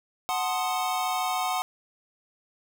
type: chord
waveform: square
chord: F# diminished seventh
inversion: none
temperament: equal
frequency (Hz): 740 / 880 / 1046.5 / 1244.5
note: F#5 / A5 / C6 / Eb6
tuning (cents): 0 / 0 / 0 / 0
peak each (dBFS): -29 / -35 / -33 / -34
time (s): 0.29-1.62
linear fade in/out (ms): 0
effects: none